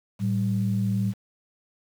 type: tone pair together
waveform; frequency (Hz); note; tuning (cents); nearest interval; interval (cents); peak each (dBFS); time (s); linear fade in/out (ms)
sine; 111.8 / 193.85; A2 / G3; +28 / -19; minor seventh; 953; -24; 0.19-1.14; 50
effects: tanh soft clip ceiling -14 dBFS + 8-bit